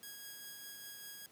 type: tone with tremolo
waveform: 5% pulse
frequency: 1647 Hz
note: G#6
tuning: 15 cents flat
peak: -35 dBFS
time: 0.03-1.26 s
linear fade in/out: 0 ms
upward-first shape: triangle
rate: 5 Hz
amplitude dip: 30%
effects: pink hiss -64 dBFS RMS until 1.31 s + high-pass 150 Hz 12 dB/octave